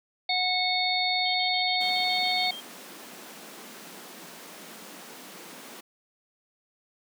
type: harmonic tone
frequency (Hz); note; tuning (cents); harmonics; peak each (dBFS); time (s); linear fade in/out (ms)
733; F#5; -16; 1 / 3 / 5 / 6; -29 / -29 / -29 / -29; 0.29-2.51; 5
type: tone bursts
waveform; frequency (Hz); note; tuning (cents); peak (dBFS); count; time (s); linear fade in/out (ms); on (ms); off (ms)
sine; 3191; G7; +30; -37; 10; 1.25-2.607; 10; 97; 43
type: high-pass noise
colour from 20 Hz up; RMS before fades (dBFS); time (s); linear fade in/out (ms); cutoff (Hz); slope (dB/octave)
pink; -45; 1.8-5.81; 10; 180; 48
effects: none